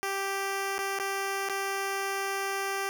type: tone with dropouts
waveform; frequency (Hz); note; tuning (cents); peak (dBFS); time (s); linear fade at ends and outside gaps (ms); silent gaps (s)
10% pulse; 392; G4; 0; -21; 0.03-2.89; 0; 0.782-0.79 / 0.988-0.998 / 1.488-1.497
effects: none